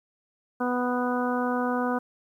harmonic tone, 247.5 Hz, B3, 4 cents sharp, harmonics 1 / 2 / 3 / 4 / 5 / 6, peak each -27 / -30 / -32 / -33 / -34 / -35 dBFS, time 0.6-1.99 s, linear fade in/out 10 ms, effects 10-bit

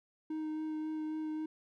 triangle tone with vibrato, 311.1 Hz, D#4, in tune, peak -33 dBFS, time 0.3-1.46 s, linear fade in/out 5 ms, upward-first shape sine, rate 3.7 Hz, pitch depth 11 cents each way, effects none

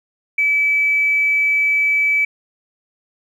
triangle tone with tanh clipping, 2300 Hz, D7, 37 cents flat, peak -13 dBFS, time 0.38-2.25 s, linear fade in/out 5 ms, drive 3 dB, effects none

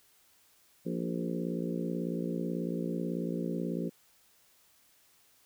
harmonic tone with a mistuned harmonic, 58.2 Hz, A#1, 2 cents flat, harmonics 3 / 4 / 5 / 6 / 7 / 8 / 9, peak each -35 / -37 / -39 / -41 / -42 / -43 / -44 dBFS, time 0.85-3.9 s, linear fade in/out 20 ms, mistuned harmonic 6, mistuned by +32 cents, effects white hiss -65 dBFS RMS until 5.45 s

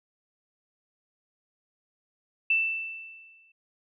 sine tone with exponential decay, 2661 Hz, E7, 16 cents sharp, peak -19 dBFS, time 2.5-3.52 s, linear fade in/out 5 ms, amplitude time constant 220 ms, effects none

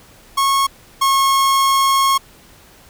45% pulse tone pair in turn, 1095 / 1088.1 Hz, C#6 / C#6, -22 / -33 cents, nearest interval unison, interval 11 cents, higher first, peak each -13 / -12 dBFS, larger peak second, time 0.37-0.67 / 1.01-2.18 s, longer second, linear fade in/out 10 ms, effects pink hiss -46 dBFS RMS until 2.89 s

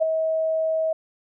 sine tone with ADSR envelope, 640 Hz, D#5, 49 cents sharp, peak -14 dBFS, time 0-0.93 s, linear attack 26 ms, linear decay 6 ms, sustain -6 dB, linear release 5 ms, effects none

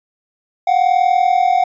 triangle tone pair together, 714 / 754.6 Hz, F5 / F#5, +38 / +34 cents, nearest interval minor second, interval 96 cents, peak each -12 dBFS, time 0.67-1.64 s, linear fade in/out 5 ms, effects resampled to 16000 Hz

